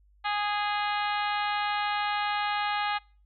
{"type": "harmonic tone", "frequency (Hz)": 413.6, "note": "G#4", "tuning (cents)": -7, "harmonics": [2, 3, 4, 5, 6, 7, 8, 9, 10], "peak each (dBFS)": [-29, -33, -35, -37, -39, -40, -41, -42, -43], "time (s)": [0.24, 2.99], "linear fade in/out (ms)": 20, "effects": ["noise-tail reverb RT60 0.4 s tail -26 dB re dry", "added 50 Hz sine -58 dBFS peak until 3.25 s"]}